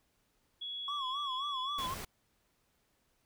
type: tone with pitch glide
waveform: sine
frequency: 3360 to 3391 Hz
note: G#7 to G#7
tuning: +19 to +35 cents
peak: -38 dBFS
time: 0.61-1.87 s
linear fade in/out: 10 ms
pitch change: +16 cents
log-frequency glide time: 1.33-1.68 s
type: tone with vibrato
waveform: triangle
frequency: 1093 Hz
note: C#6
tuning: 25 cents flat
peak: -34 dBFS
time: 0.88-1.94 s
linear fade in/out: 2 ms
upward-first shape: sine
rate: 3.8 Hz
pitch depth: 130 cents each way
type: noise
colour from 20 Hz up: pink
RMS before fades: -43 dBFS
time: 1.78-2.05 s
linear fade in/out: 5 ms
effects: pink hiss -75 dBFS RMS until 3.25 s